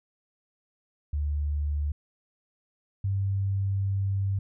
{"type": "tone pair in turn", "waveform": "sine", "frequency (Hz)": [73.42, 98], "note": ["D2", "G2"], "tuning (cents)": [0, 0], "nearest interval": "perfect fourth", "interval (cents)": 500, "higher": "second", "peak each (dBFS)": [-25, -24], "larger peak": "second", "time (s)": [[1.13, 1.92], [3.04, 4.39]], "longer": "second", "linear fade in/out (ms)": 5, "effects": []}